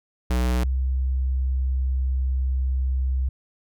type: tone pair in turn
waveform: square / sine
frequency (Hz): 61.74 / 65.01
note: B1 / C2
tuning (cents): 0 / -11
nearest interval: minor second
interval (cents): 89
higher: second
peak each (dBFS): -20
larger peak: neither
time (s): 0.3-0.64 / 0.64-3.29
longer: second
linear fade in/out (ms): 5
effects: none